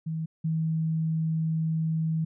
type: tone pair in turn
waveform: sine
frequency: 160.4 / 160.4 Hz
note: E3 / E3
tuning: -47 / -47 cents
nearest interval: unison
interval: 0 cents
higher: neither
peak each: -28 / -24 dBFS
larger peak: second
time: 0.06-0.26 / 0.44-2.25 s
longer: second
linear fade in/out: 10 ms
effects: none